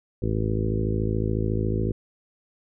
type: harmonic tone with a mistuned harmonic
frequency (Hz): 53.9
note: A1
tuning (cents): -35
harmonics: 1 / 2 / 3 / 4 / 5 / 6 / 7 / 8 / 9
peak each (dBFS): -29 / -26 / -32 / -31 / -36 / -33 / -31 / -37 / -36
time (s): 0.22-1.92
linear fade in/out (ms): 5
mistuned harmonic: 1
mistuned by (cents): -30
effects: none